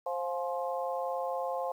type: harmonic tone with a mistuned harmonic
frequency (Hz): 175.9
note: F3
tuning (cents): +13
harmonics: 3 / 4 / 5 / 6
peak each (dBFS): -34 / -36 / -38 / -40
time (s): 0.06-1.72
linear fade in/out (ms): 5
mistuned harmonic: 5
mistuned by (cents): -58
effects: 10-bit